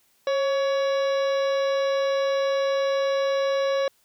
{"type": "harmonic tone with a mistuned harmonic", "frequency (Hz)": 562, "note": "C#5", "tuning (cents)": 24, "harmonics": [1, 2, 3, 4, 5, 6, 7, 9, 10], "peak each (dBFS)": [-21, -32, -36, -40, -43, -44, -38, -49, -46], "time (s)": [0.27, 3.88], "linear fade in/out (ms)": 2, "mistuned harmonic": 1, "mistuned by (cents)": -51, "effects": ["white hiss -64 dBFS RMS until 4.04 s"]}